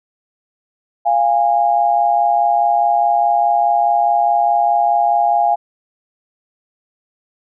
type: tone pair together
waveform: sine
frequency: 695.2 / 820 Hz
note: F5 / G#5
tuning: -8 / -22 cents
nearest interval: minor third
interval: 286 cents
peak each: -14 dBFS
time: 1.05-5.56 s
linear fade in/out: 20 ms
effects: none